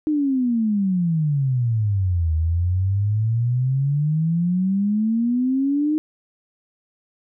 sine exponential two-way sweep, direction down then up, 311.1 to 78.5 to 311.1 Hz, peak -17 dBFS, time 0.07-5.98 s, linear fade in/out 0 ms, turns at 2.34 s, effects none

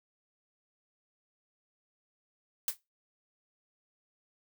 blue noise with exponential decay, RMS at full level -26 dBFS, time 2.68-2.77 s, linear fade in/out 1 ms, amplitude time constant 18 ms, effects noise-tail reverb RT60 0.2 s tail -17 dB re dry

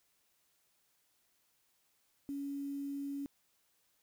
sine tone with quantisation, 280.5 Hz, C#4, 21 cents sharp, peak -37 dBFS, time 2.29-3.26 s, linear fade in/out 0 ms, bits 10, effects white hiss -75 dBFS RMS until 4.02 s

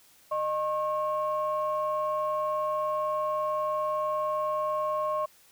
sine tone pair together, 613 / 1083.8 Hz, D#5 / C#6, -26 / -39 cents, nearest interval minor seventh, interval 987 cents, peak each -28 dBFS, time 0.31-5.26 s, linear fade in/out 10 ms, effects tanh soft clip ceiling -20 dBFS + white hiss -59 dBFS RMS until 5.51 s

